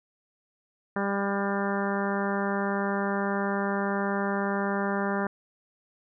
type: harmonic tone with a mistuned harmonic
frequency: 198.8 Hz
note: G3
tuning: 25 cents sharp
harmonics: 1 / 2 / 3 / 4 / 5 / 6 / 7 / 8 / 9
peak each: -29 / -32 / -34 / -35 / -36 / -37 / -37 / -38 / -39 dBFS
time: 0.96-5.27 s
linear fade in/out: 2 ms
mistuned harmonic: 7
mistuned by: +29 cents
effects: none